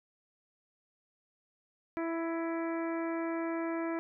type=harmonic tone with a mistuned harmonic; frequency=330.6 Hz; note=E4; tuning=5 cents sharp; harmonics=1 / 2 / 3 / 4 / 5 / 6 / 7; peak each=-33 / -39 / -43 / -45 / -47 / -49 / -50 dBFS; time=1.97-3.99 s; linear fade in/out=0 ms; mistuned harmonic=5; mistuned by=+16 cents; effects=none

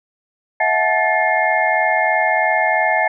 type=tone cluster; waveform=sine; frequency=646 / 729 / 864 / 1751 / 2135 Hz; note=E5 / F#5 / A5 / A6 / C7; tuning=-35 / -26 / -32 / -9 / +34 cents; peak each=-20 dBFS; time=0.6-3.08 s; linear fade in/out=5 ms; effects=none

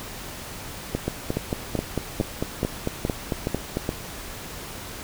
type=two click trains; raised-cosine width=2 ms; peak=-10 / -10 dBFS; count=8 / 13; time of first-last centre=0.95-3.891 / 1.08-3.771 s; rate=2.38 / 4.46 Hz; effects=pink hiss -37 dBFS RMS until 5.03 s

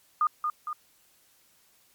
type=tone with echo; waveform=sine; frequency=1220 Hz; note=D#6; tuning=34 cents flat; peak=-20 dBFS; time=0.21-0.27 s; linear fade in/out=2 ms; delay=230 ms; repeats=2; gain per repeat=-5 dB; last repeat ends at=0.73 s; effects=white hiss -63 dBFS RMS until 1.94 s + MP3 96 kbps

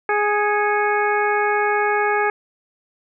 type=harmonic tone with a mistuned harmonic; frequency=415.6 Hz; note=G#4; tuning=1 cent sharp; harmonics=1 / 2 / 3 / 4 / 5 / 6; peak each=-21 / -21 / -25 / -23 / -27 / -35 dBFS; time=0.09-2.3 s; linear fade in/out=2 ms; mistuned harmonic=5; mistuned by=+88 cents; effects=none

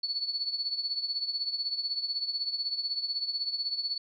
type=tone with tremolo; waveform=sine; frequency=4435 Hz; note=C#8; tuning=in tune; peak=-26 dBFS; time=0.03-3.98 s; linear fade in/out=5 ms; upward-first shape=triangle; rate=16 Hz; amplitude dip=80%; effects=none

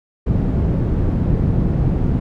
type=low-pass noise; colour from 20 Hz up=white; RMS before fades=-17 dBFS; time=0.26-2.2 s; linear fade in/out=10 ms; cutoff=160 Hz; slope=12 dB/octave; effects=none

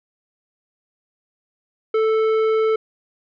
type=tone with tanh clipping; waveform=triangle; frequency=440 Hz; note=A4; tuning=in tune; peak=-17 dBFS; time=1.94-2.76 s; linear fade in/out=5 ms; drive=15 dB; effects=none

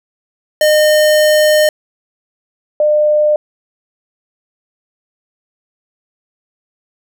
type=tone pair in turn; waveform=square / sine; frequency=610 / 601.9 Hz; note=D#5 / D5; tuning=-34 / +42 cents; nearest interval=unison; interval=24 cents; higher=first; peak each=-8 dBFS; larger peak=neither; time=0.61-1.69 / 2.8-3.36 s; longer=first; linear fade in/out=2 ms; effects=none

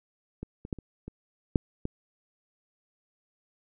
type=clicks; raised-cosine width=3 ms; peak=-23 / -26 / -17 / -29 / -26 / -8 / -18 dBFS; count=7; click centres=0.43 / 0.651 / 0.728 / 0.787 / 1.08 / 1.558 / 1.854 s; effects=none

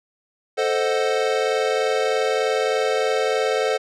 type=chord; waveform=square; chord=A diminished seventh; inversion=none; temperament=equal; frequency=440 / 523.3 / 622.3 / 740 Hz; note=A4 / C5 / Eb5 / Gb5; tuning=0 / 0 / 0 / 0 cents; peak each=-23 / -24 / -28 / -28 dBFS; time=0.57-3.78 s; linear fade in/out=20 ms; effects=low-pass 6000 Hz 12 dB/octave

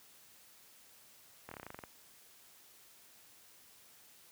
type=slowing click train; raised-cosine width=0.5 ms; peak=-30 dBFS; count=11; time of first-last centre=1.49-1.838 s; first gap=24 ms; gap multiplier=1.08; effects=white hiss -61 dBFS RMS until 4.31 s + high-pass 60 Hz 12 dB/octave

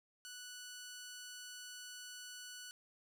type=tone; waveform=10% pulse; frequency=1480 Hz; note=F#6; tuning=in tune; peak=-40 dBFS; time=0.25-2.71 s; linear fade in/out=0 ms; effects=none

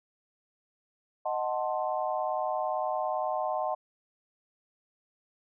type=chord; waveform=sine; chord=D# diminished seventh; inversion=none; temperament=equal with one note detuned; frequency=622.3 / 740 / 880 / 1049.5 Hz; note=D#5 / F#5 / A5 / C6; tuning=0 / 0 / 0 / +5 cents; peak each=-32 / -32 / -35 / -36 dBFS; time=1.25-3.75 s; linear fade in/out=10 ms; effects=none

